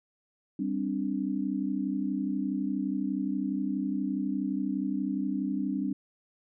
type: chord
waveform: sine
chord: G suspended fourth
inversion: none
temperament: equal with one note detuned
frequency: 196.79 / 261.6 / 293.7 Hz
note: G3 / C4 / D4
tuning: +7 / 0 / 0 cents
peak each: -32 dBFS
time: 0.59-5.93 s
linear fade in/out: 5 ms
effects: none